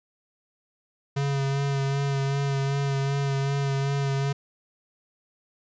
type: tone with vibrato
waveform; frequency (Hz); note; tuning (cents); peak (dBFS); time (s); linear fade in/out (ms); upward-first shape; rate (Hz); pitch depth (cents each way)
square; 138.59; C#3; 0; -24; 1.16-4.33; 10; sine; 2.6; 23
effects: resampled to 16000 Hz + 11-bit